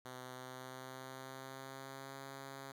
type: tone with pitch glide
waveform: 5% pulse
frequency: 127.7 to 136.08 Hz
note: C3 to C#3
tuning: -42 to -32 cents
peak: -36 dBFS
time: 0.05-2.72 s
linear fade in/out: 5 ms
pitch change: +110 cents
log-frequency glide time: 0.26-2.2 s
effects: none